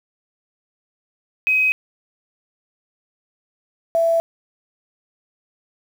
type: tone pair in turn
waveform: sine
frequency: 2528 / 664.6 Hz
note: D#7 / E5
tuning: +27 / +14 cents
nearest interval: octave + major seventh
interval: 2313 cents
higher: first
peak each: -14 dBFS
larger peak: neither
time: 1.47-1.72 / 3.95-4.2 s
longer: neither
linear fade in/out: 0 ms
effects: 7-bit